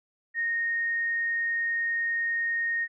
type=tone; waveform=sine; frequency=1855 Hz; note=A#6; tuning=9 cents flat; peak=-25 dBFS; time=0.34-2.88 s; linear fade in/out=50 ms; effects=none